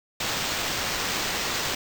violet noise with sample-and-hold, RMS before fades -28 dBFS, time 0.2-1.75 s, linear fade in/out 5 ms, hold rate 11025 Hz, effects none

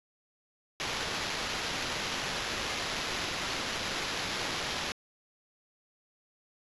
blue noise with sample-and-hold, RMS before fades -34 dBFS, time 0.8-4.92 s, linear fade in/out 0 ms, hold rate 8820 Hz, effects resampled to 24000 Hz

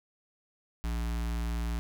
square tone with notch filter, 57.5 Hz, A#1, 23 cents flat, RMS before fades -32 dBFS, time 0.84-1.79 s, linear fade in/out 0 ms, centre 490 Hz, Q 1.6, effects none

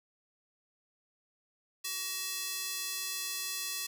square tone with high-pass filter, 376.8 Hz, F#4, 32 cents sharp, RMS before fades -37 dBFS, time 1.84-3.87 s, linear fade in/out 10 ms, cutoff 3800 Hz, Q 0.75, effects none

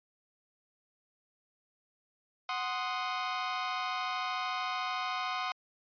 sawtooth chord, C diminished, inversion second, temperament equal, 740 / 1046.5 / 1244.5 Hz, Gb5 / C6 / Eb6, 0 / 0 / 0 cents, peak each -33 dBFS, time 2.49-5.52 s, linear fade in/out 2 ms, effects resampled to 11025 Hz

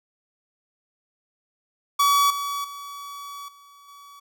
45% pulse tone with level steps, 1138 Hz, C#6, 45 cents sharp, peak -16 / -26 / -35 / -48 / -44 dBFS, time 1.99-4.2 s, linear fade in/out 10 ms, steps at 2.3 / 2.64 / 3.48 / 3.88 s, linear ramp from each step 5 ms, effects none

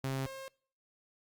sawtooth tone pair in turn, 134 / 534.5 Hz, C3 / C5, +42 / +37 cents, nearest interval 2 octaves, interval 2395 cents, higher second, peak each -29 / -39 dBFS, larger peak first, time 0.04-0.26 / 0.26-0.48 s, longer neither, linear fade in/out 0 ms, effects noise-tail reverb RT60 0.5 s tail -24 dB re dry + Opus 48 kbps

